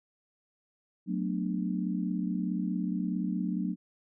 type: chord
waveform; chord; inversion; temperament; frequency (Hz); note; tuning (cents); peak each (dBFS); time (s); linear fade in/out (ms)
sine; B minor seventh; second; just; 185.21 / 222.2 / 246.9 / 296.3; F#3 / A3 / B3 / D4; +2 / +17 / 0 / +15; -31 / -35 / -37 / -36; 1.06-3.76; 50
effects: none